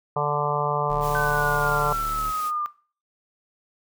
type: harmonic tone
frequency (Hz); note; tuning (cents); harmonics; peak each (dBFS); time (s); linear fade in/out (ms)
146.83; D3; 0; 1 / 3 / 4 / 5 / 6 / 7 / 8; -29 / -29 / -29 / -29 / -29 / -29 / -29; 0.16-1.93; 5
type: tone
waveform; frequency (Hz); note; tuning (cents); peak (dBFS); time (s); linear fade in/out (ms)
square; 37.38; D1; +31; -33; 0.89-2.32; 20
type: noise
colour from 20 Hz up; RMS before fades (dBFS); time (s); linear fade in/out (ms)
white; -39; 1-2.52; 50
type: linear sweep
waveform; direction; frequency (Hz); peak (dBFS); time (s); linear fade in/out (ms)
sine; down; 1526 to 1191; -24; 1.15-2.66; 0
effects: noise-tail reverb RT60 0.4 s tail -18 dB re dry